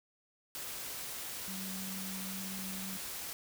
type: tone in noise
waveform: sine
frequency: 190.7 Hz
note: G3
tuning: 47 cents flat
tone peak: -42 dBFS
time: 1.48-2.97 s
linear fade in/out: 0 ms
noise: white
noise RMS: -42 dBFS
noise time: 0.55-3.33 s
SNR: -3 dB
effects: none